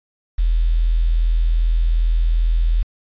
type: tone with quantisation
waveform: sine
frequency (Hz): 41.28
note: E1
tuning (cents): +3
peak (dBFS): -13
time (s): 0.38-2.83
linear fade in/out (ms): 10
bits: 7
effects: resampled to 11025 Hz